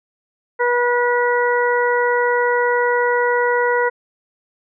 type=harmonic tone; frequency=485.4 Hz; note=B4; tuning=30 cents flat; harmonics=1 / 2 / 3 / 4; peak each=-17 / -20 / -22 / -23 dBFS; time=0.59-3.9 s; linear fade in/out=20 ms; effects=none